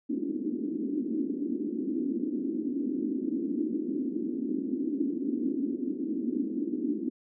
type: band-pass noise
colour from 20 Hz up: white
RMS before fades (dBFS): -31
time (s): 0.09-7.1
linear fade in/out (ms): 20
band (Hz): 240 to 320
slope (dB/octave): 48
effects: none